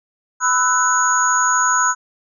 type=tone cluster; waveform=sine; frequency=1001 / 1308 / 1492 / 6700 Hz; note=B5 / E6 / F#6 / G#8; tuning=+23 / -14 / +14 / +14 cents; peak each=-19 dBFS; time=0.4-1.95 s; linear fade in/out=50 ms; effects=none